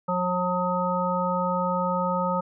harmonic tone, 180 Hz, F#3, 47 cents flat, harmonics 1 / 3 / 5 / 7, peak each -28 / -28 / -28 / -28 dBFS, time 0.08-2.41 s, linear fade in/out 10 ms, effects none

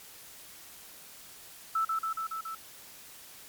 sine tone with echo, 1319 Hz, E6, 1 cent sharp, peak -25 dBFS, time 1.75-1.85 s, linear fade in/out 5 ms, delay 140 ms, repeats 5, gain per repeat -2 dB, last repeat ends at 2.55 s, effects white hiss -50 dBFS RMS until 3.48 s + MP3 96 kbps

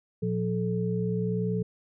sine tone cluster, 117.9 / 178.7 / 434.4 Hz, A#2 / F3 / A4, +20 / +40 / -22 cents, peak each -31 / -28 / -31 dBFS, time 0.22-1.63 s, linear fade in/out 10 ms, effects none

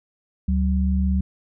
sine tone pair together, 71.71 / 189.2 Hz, D2 / F#3, -41 / +39 cents, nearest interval octave + perfect fourth, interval 1680 cents, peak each -19 / -22 dBFS, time 0.48-1.21 s, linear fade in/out 5 ms, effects none

